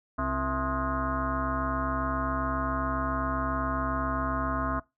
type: tone with frequency modulation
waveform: sine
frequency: 659.3 Hz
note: E5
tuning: in tune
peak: -26 dBFS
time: 0.18-4.8 s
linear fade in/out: 10 ms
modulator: 198 Hz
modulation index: 3.6
effects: noise-tail reverb RT60 0.2 s tail -20 dB re dry